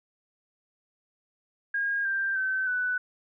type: tone with pitch steps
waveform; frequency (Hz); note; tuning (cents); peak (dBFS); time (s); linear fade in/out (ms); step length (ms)
sine; 1627 / 1580.7 / 1535.7 / 1492; G#6 / G6 / G6 / F#6; -36 / +14 / -36 / +14; -25; 1.74-2.98; 5; 310
effects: none